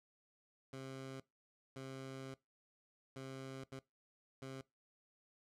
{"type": "tone bursts at uneven times", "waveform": "15% pulse", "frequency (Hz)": 133.3, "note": "C3", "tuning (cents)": 33, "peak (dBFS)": -40, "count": 5, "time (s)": [[0.73, 1.2], [1.76, 2.34], [3.16, 3.64], [3.72, 3.79], [4.42, 4.61]], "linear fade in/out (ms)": 2, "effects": ["noise-tail reverb RT60 0.2 s tail -21 dB re dry", "low-pass 9000 Hz 12 dB/octave"]}